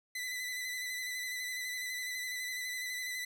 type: tone with vibrato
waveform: sawtooth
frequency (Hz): 2000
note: B6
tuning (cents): +21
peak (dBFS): -33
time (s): 0.15-3.25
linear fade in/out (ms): 5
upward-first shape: square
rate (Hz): 12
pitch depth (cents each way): 23
effects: none